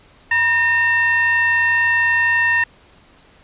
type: tone with frequency modulation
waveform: sine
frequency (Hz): 1832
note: A#6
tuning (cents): -31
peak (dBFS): -13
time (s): 0.31-2.64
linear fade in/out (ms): 5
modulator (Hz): 869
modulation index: 0.58
effects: pink hiss -50 dBFS RMS until 3.43 s + resampled to 8000 Hz